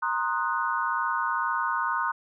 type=chord; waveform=sine; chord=C half-diminished seventh; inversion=third; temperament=equal with one note detuned; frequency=932.3 / 1054.4 / 1244.5 / 1480 Hz; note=Bb5 / C6 / Eb6 / Gb6; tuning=0 / +13 / 0 / 0 cents; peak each=-30 dBFS; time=0.02-2.12 s; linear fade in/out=10 ms; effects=none